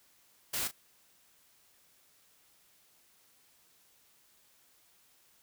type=noise with echo; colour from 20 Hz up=white; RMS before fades=-34 dBFS; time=0.53-0.68 s; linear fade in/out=10 ms; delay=35 ms; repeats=1; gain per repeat=-12 dB; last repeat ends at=0.715 s; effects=white hiss -66 dBFS RMS until 5.42 s